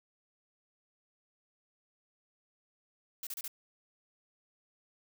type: noise bursts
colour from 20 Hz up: blue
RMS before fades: -40 dBFS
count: 4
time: 3.23-3.479 s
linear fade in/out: 2 ms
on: 39 ms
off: 31 ms
effects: none